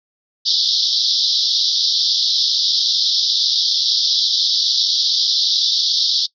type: band-pass noise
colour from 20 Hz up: white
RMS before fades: -17 dBFS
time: 0.45-6.27 s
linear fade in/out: 20 ms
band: 3400 to 5400 Hz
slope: 96 dB/octave
effects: noise-tail reverb RT60 0.1 s tail -21 dB re dry